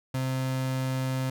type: tone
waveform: 35% pulse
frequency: 130.81 Hz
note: C3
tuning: in tune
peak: -25 dBFS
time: 0.14-1.3 s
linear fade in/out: 5 ms
effects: none